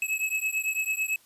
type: beating tone pair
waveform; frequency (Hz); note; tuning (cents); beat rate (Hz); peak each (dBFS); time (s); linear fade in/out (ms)
square; 2575 / 2584; E7 / E7; -41 / -35; 9; -30; 0.02-1.16; 2
effects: white hiss -59 dBFS RMS until 1.25 s + resampled to 32000 Hz